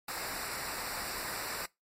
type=noise with comb filter; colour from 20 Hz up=pink; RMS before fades=-38 dBFS; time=0.08-1.66 s; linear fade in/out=5 ms; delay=0.31 ms; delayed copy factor=-0.8; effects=noise-tail reverb RT60 0.2 s tail -22 dB re dry + MP3 64 kbps